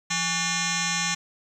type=tone with frequency modulation; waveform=sine; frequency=2125 Hz; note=C7; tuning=26 cents sharp; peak=-23 dBFS; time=0.1-1.15 s; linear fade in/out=10 ms; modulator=651 Hz; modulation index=7.6; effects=9-bit